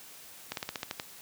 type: slowing click train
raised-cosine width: 0.2 ms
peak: -16 dBFS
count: 8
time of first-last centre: 0.52-0.998 s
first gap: 52 ms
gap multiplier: 1.09
effects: white hiss -50 dBFS RMS until 1.21 s + high-pass 80 Hz 12 dB/octave